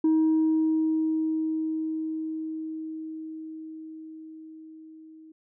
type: tone with level ramp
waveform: sine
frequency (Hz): 316.7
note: D#4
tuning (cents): +31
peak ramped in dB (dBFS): -16 to -46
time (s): 0.04-5.32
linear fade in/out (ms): 5
effects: tanh soft clip ceiling -17 dBFS